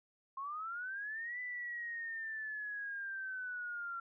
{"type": "linear two-way sweep", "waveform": "sine", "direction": "up then down", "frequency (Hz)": [1060, 1996, 1365], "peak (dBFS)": -39, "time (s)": [0.37, 4], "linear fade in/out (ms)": 5, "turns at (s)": 1.4, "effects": []}